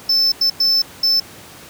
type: tone bursts at uneven times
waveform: triangle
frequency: 5280 Hz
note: E8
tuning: 2 cents sharp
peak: -11 dBFS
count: 4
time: 0.09-0.32 / 0.41-0.5 / 0.6-0.82 / 1.03-1.2 s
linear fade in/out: 5 ms
effects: pink hiss -39 dBFS RMS until 1.69 s + high-pass 100 Hz 12 dB/octave